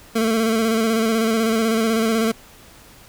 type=tone with vibrato; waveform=25% pulse; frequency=224 Hz; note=A3; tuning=31 cents sharp; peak=-13 dBFS; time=0.15-2.32 s; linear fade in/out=10 ms; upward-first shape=square; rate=16 Hz; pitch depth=33 cents each way; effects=pink hiss -46 dBFS RMS until 3.08 s